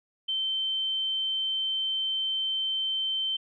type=tone; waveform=sine; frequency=3100 Hz; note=G7; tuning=20 cents flat; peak=-26 dBFS; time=0.28-3.37 s; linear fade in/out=10 ms; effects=none